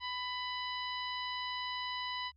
harmonic tone, 996 Hz, B5, 14 cents sharp, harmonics 1 / 2 / 3 / 4 / 5, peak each -39 / -42 / -42 / -44 / -48 dBFS, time 0-2.32 s, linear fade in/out 50 ms, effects added 72 Hz sine -63 dBFS peak until 2.36 s + MP3 64 kbps

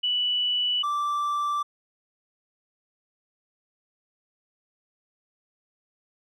sine / triangle tone pair in turn, 2960 / 1170.6 Hz, F#7 / D6, 0 / -6 cents, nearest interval octave + major third, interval 1606 cents, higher first, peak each -22 dBFS, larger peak neither, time 0.03-0.83 / 0.83-1.63 s, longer neither, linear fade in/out 10 ms, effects none

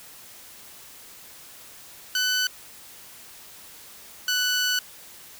15% pulse tone pair in turn, 1500 / 1487.9 Hz, F#6 / F#6, +23 / +9 cents, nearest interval unison, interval 14 cents, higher first, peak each -15 dBFS, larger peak neither, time 2.15-2.47 / 4.28-4.79 s, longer second, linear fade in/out 2 ms, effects white hiss -46 dBFS RMS until 5.39 s

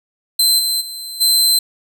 sawtooth tone with level steps, 4090 Hz, C8, 40 cents flat, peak -8 / -13 / -24 / -8 dBFS, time 0.39-1.59 s, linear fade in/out 5 ms, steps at 0.58 / 0.8 / 1.2 s, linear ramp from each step 20 ms, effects none

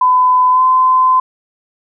sine tone with pitch glide, 1008 to 1026.2 Hz, B5 to C6, +35 to -34 cents, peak -7 dBFS, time 0.01-1.2 s, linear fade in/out 5 ms, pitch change +31 cents, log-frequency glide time 0.51-0.62 s, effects none

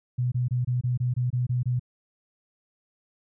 sine tone bursts, 124 Hz, B2, 7 cents sharp, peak -22 dBFS, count 10, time 0.18-1.796 s, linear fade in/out 10 ms, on 140 ms, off 24 ms, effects none

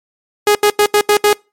sawtooth tone bursts at uneven times, 415.3 Hz, G#4, in tune, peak -4 dBFS, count 6, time 0.47-0.55 / 0.63-0.7 / 0.79-0.86 / 0.94-1.01 / 1.09-1.17 / 1.24-1.33 s, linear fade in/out 2 ms, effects noise-tail reverb RT60 0.3 s tail -26 dB re dry + MP3 64 kbps

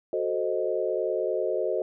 sine chord, F# diminished seventh, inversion none, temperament equal, 370 / 440 / 523.3 / 622.3 Hz, F#4 / A4 / C5 / Eb5, 0 / 0 / 0 / 0 cents, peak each -30 dBFS, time 0.13-1.82 s, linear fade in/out 2 ms, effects none

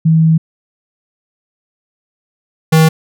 sine / square tone pair in turn, 161 / 159.33 Hz, E3 / D#3, -41 / +41 cents, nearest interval unison, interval 18 cents, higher first, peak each -6 dBFS, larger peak neither, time 0.05-0.38 / 2.72-2.89 s, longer first, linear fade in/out 10 ms, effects none

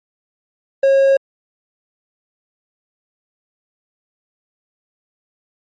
triangle tone, 544 Hz, C#5, 33 cents flat, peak -7 dBFS, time 0.83-1.17 s, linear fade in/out 5 ms, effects MP3 32 kbps

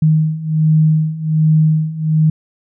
sine beating tone pair, 155.56 / 156.86 Hz, D#3 / D#3, 0 / +14 cents, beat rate 1.3 Hz, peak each -15 / -12 dBFS, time 0.02-2.3 s, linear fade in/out 5 ms, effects none

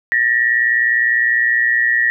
sine tone pair together, 1785 / 1904.8 Hz, A6 / A#6, +24 / +37 cents, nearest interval minor second, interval 113 cents, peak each -16 / -14 dBFS, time 0.12-2.1 s, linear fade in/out 0 ms, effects none

